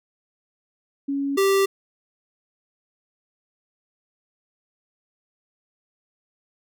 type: tone pair in turn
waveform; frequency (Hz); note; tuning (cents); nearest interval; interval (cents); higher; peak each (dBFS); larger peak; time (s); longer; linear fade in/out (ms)
sine / square; 278.6 / 391.3; C#4 / G4; +9 / -3; tritone; 588; second; -22 / -17; second; 1.08-1.37 / 1.37-1.66; neither; 10
effects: none